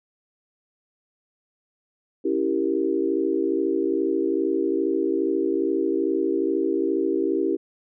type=chord; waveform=sine; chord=C# diminished seventh; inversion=none; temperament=equal; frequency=277.2 / 329.6 / 392 / 466.2 Hz; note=C#4 / E4 / G4 / Bb4; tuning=0 / 0 / 0 / 0 cents; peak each=-28 / -24 / -24 / -30 dBFS; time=2.24-7.57 s; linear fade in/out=20 ms; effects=none